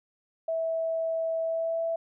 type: tone with pitch glide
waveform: sine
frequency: 653 to 661.4 Hz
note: E5 to E5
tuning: -17 to +6 cents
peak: -26 dBFS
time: 0.48-1.96 s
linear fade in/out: 5 ms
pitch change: +23 cents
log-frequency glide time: 1.42-1.84 s
effects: none